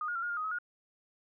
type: tone with pitch steps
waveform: sine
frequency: 1232 / 1430 / 1364 / 1428 / 1405 / 1250 / 1279 / 1435 Hz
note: D#6 / F6 / F6 / F6 / F6 / D#6 / D#6 / F6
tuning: -17 / +41 / -41 / +38 / +10 / +8 / +47 / +47 cents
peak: -32 dBFS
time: 0.01-0.586 s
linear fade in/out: 2 ms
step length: 72 ms
effects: none